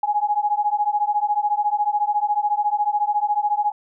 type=beating tone pair; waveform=sine; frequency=826 / 840 Hz; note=G#5 / G#5; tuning=-10 / +19 cents; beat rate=14 Hz; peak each=-21 dBFS; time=0.03-3.72 s; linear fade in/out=5 ms; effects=none